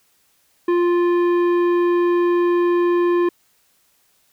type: tone with tanh clipping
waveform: sine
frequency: 349.2 Hz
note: F4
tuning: in tune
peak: -16 dBFS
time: 0.68-3.29 s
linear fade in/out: 5 ms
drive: 12 dB
effects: white hiss -61 dBFS RMS until 4.32 s